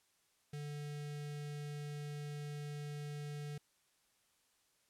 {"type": "tone with notch filter", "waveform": "square", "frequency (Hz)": 146.83, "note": "D3", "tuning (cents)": 0, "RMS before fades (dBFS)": -44, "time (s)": [0.53, 3.58], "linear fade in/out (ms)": 5, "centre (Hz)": 1000, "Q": 1.3, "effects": ["white hiss -75 dBFS RMS until 4.89 s", "low-pass 11000 Hz 12 dB/octave"]}